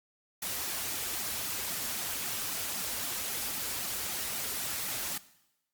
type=noise with flanger; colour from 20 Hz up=white; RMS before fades=-35 dBFS; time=0.42-5.18 s; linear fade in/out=5 ms; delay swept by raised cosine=1.8 to 6.8 ms; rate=3.8 Hz; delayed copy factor=-1; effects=noise-tail reverb RT60 0.9 s tail -18 dB re dry + Opus 48 kbps